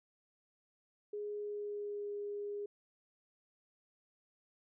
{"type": "tone with pitch glide", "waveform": "sine", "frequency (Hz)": [415.3, 409.8], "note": ["G#4", "G#4"], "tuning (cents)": [0, -23], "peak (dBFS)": -38, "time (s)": [1.13, 2.66], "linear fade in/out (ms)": 5, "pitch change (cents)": -23, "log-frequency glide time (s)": [1.37, 2.12], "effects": []}